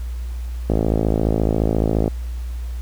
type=click train; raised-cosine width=2 ms; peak=-5 dBFS; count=76; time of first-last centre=0.7-2.079 s; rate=54.4 Hz; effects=added 60 Hz sine -24 dBFS peak until 2.81 s + pink hiss -47 dBFS RMS until 2.81 s